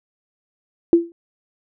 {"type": "tone with exponential decay", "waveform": "sine", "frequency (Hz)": 338.5, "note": "E4", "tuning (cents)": 46, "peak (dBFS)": -5, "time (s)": [0.93, 1.12], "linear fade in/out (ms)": 1, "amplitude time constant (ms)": 40, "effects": []}